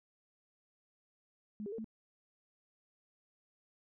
sine tone with pitch steps, 210.8 / 402.7 / 452.3 / 221.2 Hz, G#3 / G4 / A4 / A3, +26 / +47 / +48 / +9 cents, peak -39 dBFS, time 1.6-1.844 s, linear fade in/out 0 ms, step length 61 ms, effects none

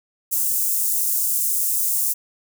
white high-pass noise, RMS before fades -21 dBFS, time 0.31-2.14 s, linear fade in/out 20 ms, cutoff 7300 Hz, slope 24 dB/octave, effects none

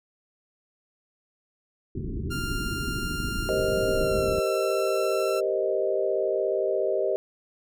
pink low-pass noise, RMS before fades -31 dBFS, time 1.95-4.4 s, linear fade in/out 5 ms, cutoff 410 Hz, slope 96 dB/octave
sawtooth tone with pitch glide, 1396.9 to 1343.9 Hz, F6 to E6, 0 to +33 cents, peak -28 dBFS, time 2.3-5.41 s, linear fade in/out 20 ms, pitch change -67 cents, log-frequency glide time 3.94-4.35 s
sine chord, C minor seventh, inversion second, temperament equal, 392 / 466.2 / 523.3 / 622.3 Hz, G4 / Bb4 / C5 / Eb5, 0 / 0 / 0 / 0 cents, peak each -27 / -31 / -29 / -27 dBFS, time 3.49-7.16 s, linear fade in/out 0 ms
effects none

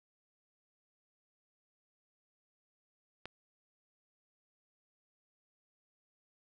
click, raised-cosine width 0.3 ms, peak -26 dBFS, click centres 3.256 s, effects none

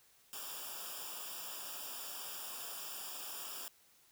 white noise with comb filter, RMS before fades -45 dBFS, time 0.33-3.68 s, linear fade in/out 0 ms, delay 0.48 ms, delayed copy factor -0.95, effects white hiss -67 dBFS RMS until 4.11 s

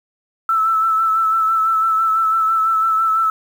sine tone with vibrato, 1318.5 Hz, E6, in tune, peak -13 dBFS, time 0.49-3.3 s, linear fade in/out 2 ms, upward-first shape sine, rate 6 Hz, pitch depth 27 cents each way, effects 7-bit

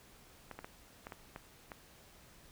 clicks, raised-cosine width 0.5 ms, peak -29 dBFS, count 7, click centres 0.513 / 0.59 / 0.645 / 1.069 / 1.122 / 1.361 / 1.718 s, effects pink hiss -60 dBFS RMS until 2.51 s

